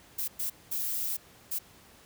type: noise bursts at uneven times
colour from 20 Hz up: violet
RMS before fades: -32 dBFS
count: 4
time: 0.18-0.28 / 0.39-0.5 / 0.71-1.17 / 1.51-1.59 s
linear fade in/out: 10 ms
effects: pink hiss -56 dBFS RMS until 2.05 s + high-pass 60 Hz 12 dB/octave